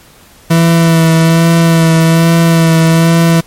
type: tone with vibrato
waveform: 40% pulse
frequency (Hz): 164.81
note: E3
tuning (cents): 0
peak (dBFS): -4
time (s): 0.5-3.41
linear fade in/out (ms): 10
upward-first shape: sine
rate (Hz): 1.2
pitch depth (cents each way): 22
effects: pink hiss -41 dBFS RMS until 3.46 s + MP3 64 kbps